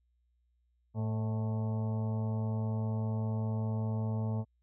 harmonic tone with a mistuned harmonic, 110 Hz, A2, in tune, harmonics 1 / 2 / 4 / 5 / 6 / 7 / 8 / 9 / 10, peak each -31 / -37 / -46 / -49 / -48 / -54 / -49 / -62 / -57 dBFS, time 0.94-4.45 s, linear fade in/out 50 ms, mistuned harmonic 6, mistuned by -40 cents, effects added 60 Hz sine -70 dBFS peak until 4.62 s

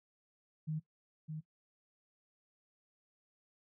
sine tone with echo, 155.56 Hz, D#3, in tune, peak -34 dBFS, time 0.67-0.8 s, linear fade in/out 20 ms, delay 610 ms, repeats 1, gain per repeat -5 dB, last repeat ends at 1.41 s, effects noise-tail reverb RT60 0.1 s tail -19 dB re dry

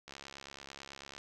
click train, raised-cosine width 0.2 ms, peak -29 dBFS, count 77, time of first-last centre 0.08-1.18 s, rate 69.1 Hz, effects none

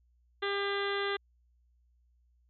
harmonic tone with a mistuned harmonic, 400 Hz, G4, 35 cents sharp, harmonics 1 / 2 / 3 / 4 / 5 / 6 / 7 / 8 / 9 / 10, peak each -33 / -42 / -38 / -38 / -39 / -50 / -46 / -45 / -42 / -47 dBFS, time 0.42-1.17 s, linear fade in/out 10 ms, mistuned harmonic 9, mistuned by -46 cents, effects added 60 Hz sine -65 dBFS peak until 2.49 s

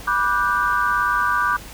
sine chord, G major seventh, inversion first, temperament just, 980 / 1176 / 1470 / 1568 Hz, B5 / D6 / F#6 / G6, -14 / +2 / -12 / 0 cents, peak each -24 / -20 / -23 / -24 dBFS, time 0.07-1.57 s, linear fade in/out 10 ms, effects added 50 Hz sine -39 dBFS peak until 1.73 s + pink hiss -39 dBFS RMS until 1.73 s

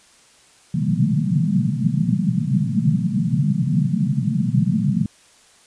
pink band-pass noise, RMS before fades -19 dBFS, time 0.74-5.06 s, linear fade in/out 5 ms, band 120 to 230 Hz, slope 96 dB/octave, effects white hiss -52 dBFS RMS until 5.66 s + resampled to 22050 Hz

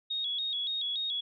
sine tone with vibrato, 3542 Hz, A7, 11 cents sharp, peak -30 dBFS, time 0.1-1.21 s, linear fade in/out 10 ms, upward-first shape square, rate 3.5 Hz, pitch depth 89 cents each way, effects none

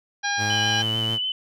harmonic tone, 810 Hz, G#5, 43 cents flat, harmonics 1 / 2 / 3 / 4 / 5 / 6 / 7, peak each -28 / -25 / -34 / -34 / -33 / -39 / -32 dBFS, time 0.23-0.83 s, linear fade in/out 20 ms
sawtooth tone with pitch glide, 105.8 to 112.09 Hz, G#2 to A2, +33 to +33 cents, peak -23 dBFS, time 0.37-1.19 s, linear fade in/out 50 ms, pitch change +100 cents, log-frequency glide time 0.48-0.94 s
sine tone with vibrato, 3014 Hz, F#7, 31 cents sharp, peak -23 dBFS, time 0.5-1.32 s, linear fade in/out 2 ms, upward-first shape triangle, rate 6.8 Hz, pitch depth 31 cents each way
effects none

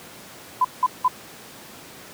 sine tone bursts, 1008 Hz, B5, 35 cents sharp, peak -14 dBFS, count 3, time 0.61-1.081 s, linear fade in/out 5 ms, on 37 ms, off 180 ms, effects pink hiss -42 dBFS RMS until 2.13 s + high-pass 150 Hz 12 dB/octave

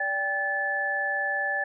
sine tone cluster, 580 / 790 / 1735 Hz, D5 / G5 / A6, -22 / +13 / -25 cents, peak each -34 / -32 / -26 dBFS, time 0-1.64 s, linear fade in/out 5 ms, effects none

